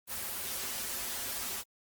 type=noise with comb filter; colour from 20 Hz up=white; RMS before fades=-37 dBFS; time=0.07-1.64 s; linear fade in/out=50 ms; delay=6.5 ms; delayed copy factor=-0.9; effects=Opus 24 kbps